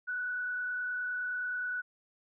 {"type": "tone with frequency modulation", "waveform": "sine", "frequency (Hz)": 1480, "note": "F#6", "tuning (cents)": 0, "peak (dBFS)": -32, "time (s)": [0.07, 1.82], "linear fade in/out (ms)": 20, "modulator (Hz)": 29.6, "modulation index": 0.66, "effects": []}